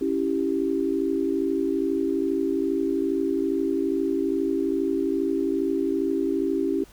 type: chord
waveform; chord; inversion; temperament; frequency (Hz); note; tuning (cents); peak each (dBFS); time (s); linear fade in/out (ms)
sine; C# diminished; none; equal; 277.2 / 329.6 / 392; C#4 / E4 / G4; 0 / 0 / 0; -26; 0.01-6.84; 5
effects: added 50 Hz sine -51 dBFS peak until 6.92 s + pink hiss -53 dBFS RMS until 6.92 s